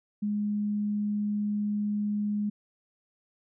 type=tone; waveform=sine; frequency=207.7 Hz; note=G#3; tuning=in tune; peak=-26 dBFS; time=0.22-2.5 s; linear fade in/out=10 ms; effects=none